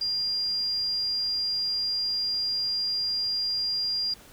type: tone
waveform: sine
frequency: 4800 Hz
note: D8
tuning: 37 cents sharp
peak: -25 dBFS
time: 0.01-4.14 s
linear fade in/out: 5 ms
effects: pink hiss -51 dBFS RMS until 4.32 s